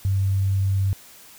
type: tone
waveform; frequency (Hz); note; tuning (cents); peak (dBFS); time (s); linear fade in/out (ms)
sine; 97.1; G2; -16; -18; 0.05-0.93; 0
effects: white hiss -47 dBFS RMS until 1.38 s